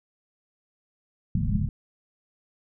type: low-pass noise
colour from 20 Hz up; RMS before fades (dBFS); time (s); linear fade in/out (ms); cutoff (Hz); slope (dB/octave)
white; -25; 1.35-1.69; 2; 220; 96
effects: none